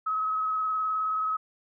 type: tone with vibrato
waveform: sine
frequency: 1279 Hz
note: D#6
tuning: 47 cents sharp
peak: -25 dBFS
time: 0.06-1.37 s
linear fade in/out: 10 ms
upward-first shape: sine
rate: 19 Hz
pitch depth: 17 cents each way
effects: none